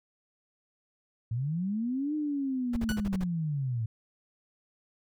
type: linear two-way sweep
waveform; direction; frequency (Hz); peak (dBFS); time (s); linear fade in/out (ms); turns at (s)
sine; up then down; 107.8 to 307.1 to 107.8; -28; 1.31-3.86; 5; 2.15
type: noise bursts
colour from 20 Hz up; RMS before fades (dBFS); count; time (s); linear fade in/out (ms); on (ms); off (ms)
brown; -33; 7; 2.73-3.24; 5; 36; 43
type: tone with exponential decay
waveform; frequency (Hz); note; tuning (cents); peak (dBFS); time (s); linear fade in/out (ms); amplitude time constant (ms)
sawtooth; 1479; F#6; -1; -26; 2.89-3.05; 1; 33
effects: none